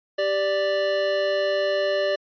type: tone pair together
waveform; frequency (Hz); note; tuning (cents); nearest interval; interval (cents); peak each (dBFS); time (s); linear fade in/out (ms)
square; 392.5 / 587.3; G4 / D5; +2 / 0; perfect fifth; 698; -29 / -22; 0.18-2.16; 10
effects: resampled to 11025 Hz